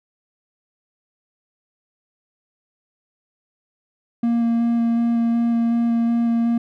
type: tone with vibrato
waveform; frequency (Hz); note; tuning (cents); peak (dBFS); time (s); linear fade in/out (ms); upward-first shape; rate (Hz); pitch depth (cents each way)
triangle; 233.1; A#3; 0; -14; 4.23-6.58; 5; square; 2.7; 8
effects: none